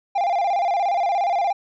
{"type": "tone with vibrato", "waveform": "triangle", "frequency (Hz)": 745, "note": "F#5", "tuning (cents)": 12, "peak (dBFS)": -16, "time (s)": [0.15, 1.53], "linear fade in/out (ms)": 10, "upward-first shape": "square", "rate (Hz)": 17, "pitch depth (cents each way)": 120, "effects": ["resampled to 16000 Hz"]}